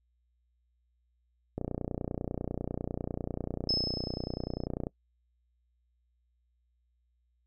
click train, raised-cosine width 2 ms, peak -20 dBFS, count 100, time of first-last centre 1.58-4.869 s, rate 30.1 Hz
sine tone with exponential decay, 5200 Hz, E8, 24 cents flat, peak -25 dBFS, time 3.69-4.66 s, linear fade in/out 2 ms, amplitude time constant 210 ms
effects noise-tail reverb RT60 0.1 s tail -23 dB re dry + added 60 Hz sine -70 dBFS peak until 7.46 s

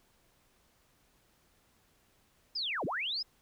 sine linear two-way sweep, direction down then up, 5250 to 116.54 to 5250 Hz, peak -32 dBFS, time 2.55-3.23 s, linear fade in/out 10 ms, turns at 2.85 s, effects pink hiss -69 dBFS RMS until 3.41 s

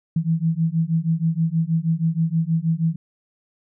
sine beating tone pair, 160.4 / 166.7 Hz, E3 / E3, -47 / +20 cents, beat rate 6.3 Hz, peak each -21 dBFS, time 0.16-2.96 s, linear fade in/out 5 ms, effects none

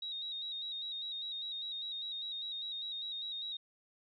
sine tone with vibrato, 3779 Hz, A#7, 23 cents sharp, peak -38 dBFS, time 0.02-3.57 s, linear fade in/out 5 ms, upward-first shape square, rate 5 Hz, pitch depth 39 cents each way, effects none

